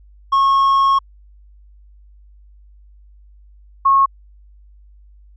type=tone pair in turn; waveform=triangle / sine; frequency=1092 / 1092 Hz; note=C#6 / C#6; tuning=-26 / -26 cents; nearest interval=unison; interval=0 cents; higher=neither; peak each=-9 dBFS; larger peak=neither; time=0.32-0.99 / 3.85-4.06 s; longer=first; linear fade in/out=10 ms; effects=added 50 Hz sine -43 dBFS peak until 5.36 s + resampled to 16000 Hz